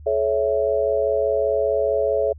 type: chord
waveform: sine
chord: A major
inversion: none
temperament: equal with one note detuned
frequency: 428.7 / 554.4 / 659.3 Hz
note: A4 / C#5 / E5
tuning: -45 / 0 / 0 cents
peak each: -22 / -21 / -23 dBFS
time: 0.06-2.33 s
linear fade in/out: 10 ms
effects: added 75 Hz sine -38 dBFS peak until 2.38 s